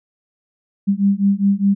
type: beating tone pair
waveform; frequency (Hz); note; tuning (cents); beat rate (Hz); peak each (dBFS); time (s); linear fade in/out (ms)
sine; 196.4 / 201.3; G3 / G3; +4 / +46; 4.9; -16 / -16; 0.87-1.75; 20
effects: none